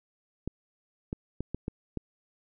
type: clicks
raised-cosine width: 3 ms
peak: -19 dBFS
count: 6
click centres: 0.476 / 1.129 / 1.406 / 1.546 / 1.681 / 1.973 s
effects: none